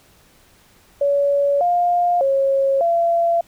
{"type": "tone with pitch steps", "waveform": "sine", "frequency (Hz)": [566, 704, 545, 680], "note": ["C#5", "F5", "C#5", "F5"], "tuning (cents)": [36, 14, -29, -46], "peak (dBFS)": -14, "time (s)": [1.01, 3.41], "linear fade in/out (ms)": 5, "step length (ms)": 600, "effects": ["pink hiss -53 dBFS RMS until 3.47 s"]}